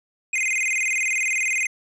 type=tone with vibrato; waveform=square; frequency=2283 Hz; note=D7; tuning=50 cents flat; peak=-21 dBFS; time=0.33-1.67 s; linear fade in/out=5 ms; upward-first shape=square; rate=20 Hz; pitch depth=150 cents each way; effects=resampled to 24000 Hz